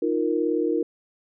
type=chord; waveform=sine; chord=Eb suspended second; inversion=none; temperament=equal; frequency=311.1 / 349.2 / 466.2 Hz; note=Eb4 / F4 / Bb4; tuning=0 / 0 / 0 cents; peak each=-25 dBFS; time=0.02-0.83 s; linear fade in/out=5 ms; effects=none